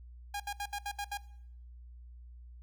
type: tone bursts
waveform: sawtooth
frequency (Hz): 814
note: G#5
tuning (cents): -35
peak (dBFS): -31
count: 7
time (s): 0.34-1.174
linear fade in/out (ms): 5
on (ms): 60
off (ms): 69
effects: noise-tail reverb RT60 0.7 s tail -20 dB re dry + added 60 Hz sine -48 dBFS peak until 2.62 s